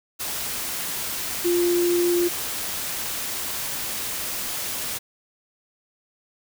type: tone in noise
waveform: sine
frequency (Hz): 349.2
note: F4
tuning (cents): 0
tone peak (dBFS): -18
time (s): 1.44-2.29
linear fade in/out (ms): 20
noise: white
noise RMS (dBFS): -29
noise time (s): 0.19-4.99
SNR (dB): +8
effects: none